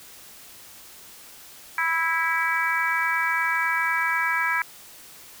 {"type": "harmonic tone", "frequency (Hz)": 328.1, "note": "E4", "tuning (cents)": -8, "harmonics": [3, 4, 5, 6, 7], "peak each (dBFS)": [-28, -29, -25, -29, -28], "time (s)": [1.78, 4.62], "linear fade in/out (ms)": 2, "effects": ["white hiss -46 dBFS RMS until 5.4 s"]}